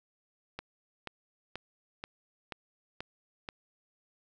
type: click train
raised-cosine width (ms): 0.3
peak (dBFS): -22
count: 7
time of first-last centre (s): 0.59-3.489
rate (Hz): 2.07
effects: none